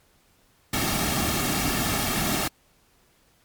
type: noise with comb filter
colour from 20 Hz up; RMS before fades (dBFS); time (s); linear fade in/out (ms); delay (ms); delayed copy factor
pink; -25; 0.73-2.48; 5; 2; -0.6
effects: pink hiss -62 dBFS RMS until 3.44 s + MP3 96 kbps